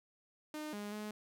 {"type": "tone with pitch steps", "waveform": "sawtooth", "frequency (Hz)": [304.7, 206.4, 211.3], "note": ["D#4", "G#3", "G#3"], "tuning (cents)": [-36, -10, 30], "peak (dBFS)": -37, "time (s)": [0.54, 1.11], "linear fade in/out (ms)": 2, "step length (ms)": 190, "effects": []}